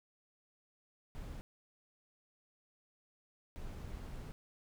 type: noise bursts at uneven times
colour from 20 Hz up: brown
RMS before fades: -45 dBFS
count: 2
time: 1.15-1.41 / 3.56-4.32 s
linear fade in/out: 0 ms
effects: none